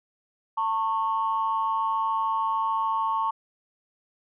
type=tone pair together; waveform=sine; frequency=896.6 / 1098 Hz; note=A5 / C#6; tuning=+32 / -17 cents; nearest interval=major third; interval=351 cents; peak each=-25 dBFS; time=0.57-3.31 s; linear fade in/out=10 ms; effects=tanh soft clip ceiling -16 dBFS